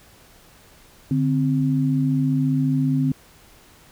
sine tone pair together, 146.83 / 261.6 Hz, D3 / C4, 0 / 0 cents, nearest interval minor seventh, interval 1000 cents, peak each -20 dBFS, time 1.11-3.12 s, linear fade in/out 2 ms, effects pink hiss -51 dBFS RMS until 3.91 s

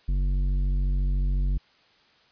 sine tone with tanh clipping, 47 Hz, F#1, 28 cents sharp, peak -23 dBFS, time 0.08-1.58 s, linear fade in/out 10 ms, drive 10 dB, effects white hiss -60 dBFS RMS until 2.31 s + resampled to 11025 Hz

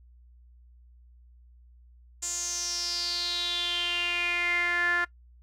sawtooth tone with band-pass filter sweep, 349.2 Hz, F4, in tune, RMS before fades -29 dBFS, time 2.22-5.05 s, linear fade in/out 10 ms, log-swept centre 7300 to 1600 Hz, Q 7.1, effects noise-tail reverb RT60 0.1 s tail -20 dB re dry + added 60 Hz sine -52 dBFS peak until 5.42 s

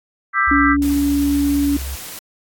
sine chord, E minor seventh, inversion third, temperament just, 1186.7 / 1318.5 / 1582.2 / 1977.8 Hz, D6 / E6 / G6 / B6, +18 / 0 / +16 / +2 cents, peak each -19 dBFS, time 0.33-0.77 s, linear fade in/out 50 ms
sine tone with pitch glide, 67.6 to 68.15 Hz, C#2 to C#2, -43 to -29 cents, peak -24 dBFS, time 0.47-1.96 s, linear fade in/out 10 ms, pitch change +14 cents, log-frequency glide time 0.61-0.88 s
sine tone, 284.8 Hz, C#4, 47 cents sharp, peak -14 dBFS, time 0.51-1.77 s, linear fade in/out 5 ms
white noise, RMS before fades -32 dBFS, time 0.82-2.19 s, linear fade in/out 2 ms
effects AAC 64 kbps

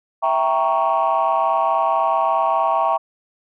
sine chord, E diminished seventh, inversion none, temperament equal, 659.3 / 784 / 932.3 / 1108.7 Hz, E5 / G5 / Bb5 / Db6, 0 / 0 / 0 / 0 cents, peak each -20 dBFS, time 0.22-2.98 s, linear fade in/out 20 ms, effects tanh soft clip ceiling -9 dBFS

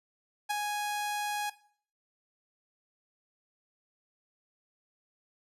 sawtooth tone with ADSR envelope, 830.6 Hz, G#5, in tune, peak -23 dBFS, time 0.49-1.5 s, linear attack 18 ms, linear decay 10 ms, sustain -4 dB, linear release 8 ms, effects noise-tail reverb RT60 0.5 s tail -17 dB re dry + resampled to 32000 Hz

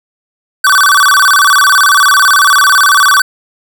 square tone with vibrato, 1318.5 Hz, E6, in tune, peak -5 dBFS, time 0.64-3.22 s, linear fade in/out 5 ms, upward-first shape square, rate 18 Hz, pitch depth 250 cents each way, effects none

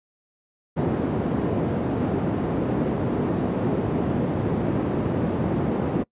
white band-pass noise, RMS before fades -24 dBFS, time 0.76-6.04 s, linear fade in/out 20 ms, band 110 to 330 Hz, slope 12 dB/octave, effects noise-tail reverb RT60 0.1 s tail -23 dB re dry + resampled to 8000 Hz

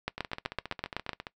two click trains, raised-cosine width 0.3 ms, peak -14 / -21 dBFS, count 9 / 17, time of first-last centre 0.08-1.093 / 0.18-1.268 s, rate 7.9 / 14.7 Hz, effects noise-tail reverb RT60 0.1 s tail -20 dB re dry

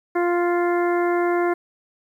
harmonic tone, 349.2 Hz, F4, in tune, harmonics 1 / 2 / 3 / 4 / 5 / 6, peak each -19 / -25 / -29 / -31 / -33 / -35 dBFS, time 0.15-1.54 s, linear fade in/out 10 ms, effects 9-bit

